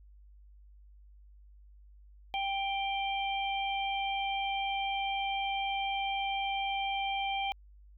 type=harmonic tone; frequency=787 Hz; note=G5; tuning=7 cents sharp; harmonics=1 / 3 / 4; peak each=-32 / -37 / -38 dBFS; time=2.34-7.52 s; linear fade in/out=0 ms; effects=added 50 Hz sine -53 dBFS peak until 7.97 s